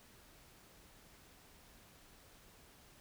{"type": "silence", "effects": ["pink hiss -62 dBFS RMS until 3 s"]}